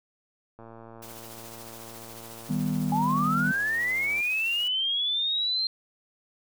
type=click train; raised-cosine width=1 ms; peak=-32 dBFS; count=413; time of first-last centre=0.59-4.204 s; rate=114 Hz
type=noise with tremolo; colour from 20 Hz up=white; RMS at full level=-44 dBFS; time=1.02-4.68 s; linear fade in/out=5 ms; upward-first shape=triangle; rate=14 Hz; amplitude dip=40%
type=chord; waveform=sine; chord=Eb augmented; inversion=none; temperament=equal; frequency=155.56 / 196 / 246.9 Hz; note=Eb3 / G3 / B3; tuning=0 / 0 / 0 cents; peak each=-29 dBFS; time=2.49-3.52 s; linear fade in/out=10 ms
type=linear sweep; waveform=sine; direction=up; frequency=814 to 4186 Hz; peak=-24 dBFS; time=2.92-5.67 s; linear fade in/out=2 ms
effects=none